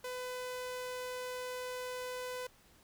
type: tone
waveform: sawtooth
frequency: 502 Hz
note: B4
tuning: 28 cents sharp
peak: -35 dBFS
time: 0.04-2.47 s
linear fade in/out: 5 ms
effects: pink hiss -64 dBFS RMS until 2.83 s